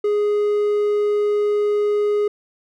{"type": "tone", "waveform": "triangle", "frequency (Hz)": 415.3, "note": "G#4", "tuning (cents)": 0, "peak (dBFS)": -14, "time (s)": [0.04, 2.28], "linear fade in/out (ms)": 5, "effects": []}